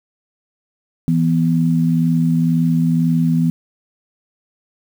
sine tone pair together, 164.81 / 246.8 Hz, E3 / B3, 0 / -1 cents, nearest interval perfect fifth, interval 699 cents, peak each -14 / -17 dBFS, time 1.08-3.5 s, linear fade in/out 0 ms, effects 7-bit

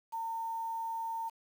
sine tone with quantisation, 910 Hz, A#5, 42 cents flat, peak -34 dBFS, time 0.12-1.3 s, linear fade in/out 20 ms, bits 9, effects none

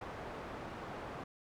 white low-pass noise, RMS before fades -45 dBFS, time 0.01-1.24 s, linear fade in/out 5 ms, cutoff 1000 Hz, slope 12 dB/octave, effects none

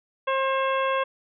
harmonic tone with a mistuned harmonic, 534 Hz, C5, 35 cents sharp, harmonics 1 / 2 / 3 / 4 / 5 / 6, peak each -25 / -25 / -32 / -37 / -34 / -39 dBFS, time 0.27-1.04 s, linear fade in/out 10 ms, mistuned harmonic 6, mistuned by +60 cents, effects none

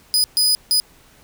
sawtooth tone bursts at uneven times, 4978 Hz, D#8, in tune, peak -11 dBFS, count 3, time 0.14-0.24 / 0.37-0.55 / 0.71-0.8 s, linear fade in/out 0 ms, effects pink hiss -51 dBFS RMS until 1.23 s

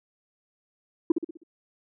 sine tone with echo, 329.6 Hz, E4, in tune, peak -13 dBFS, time 1.1-1.12 s, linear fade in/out 5 ms, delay 63 ms, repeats 5, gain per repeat -7 dB, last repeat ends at 1.435 s, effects tanh soft clip ceiling -13 dBFS

